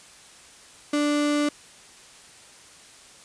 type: tone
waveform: 35% pulse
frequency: 293.7 Hz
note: D4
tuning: in tune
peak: -19 dBFS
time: 0.93-1.49 s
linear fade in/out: 5 ms
effects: white hiss -49 dBFS RMS until 3.24 s + resampled to 22050 Hz